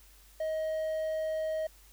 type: tone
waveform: triangle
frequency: 630 Hz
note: D#5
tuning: 21 cents sharp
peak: -28 dBFS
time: 0.4-1.67 s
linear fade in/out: 5 ms
effects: added 49 Hz sine -57 dBFS peak until 1.92 s + white hiss -60 dBFS RMS until 1.92 s